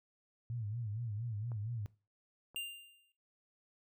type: tone with vibrato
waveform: sine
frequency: 111.2 Hz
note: A2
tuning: 19 cents sharp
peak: -37 dBFS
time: 0.5-1.86 s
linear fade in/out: 0 ms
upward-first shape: sine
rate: 4.3 Hz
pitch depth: 150 cents each way
type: clicks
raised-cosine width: 1 ms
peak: -39 / -44 dBFS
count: 2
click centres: 1.518 / 2.546 s
type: tone with exponential decay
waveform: square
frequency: 2794 Hz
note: F7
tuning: in tune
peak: -36 dBFS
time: 2.56-3.12 s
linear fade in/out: 1 ms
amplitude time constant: 120 ms
effects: noise-tail reverb RT60 0.3 s tail -19 dB re dry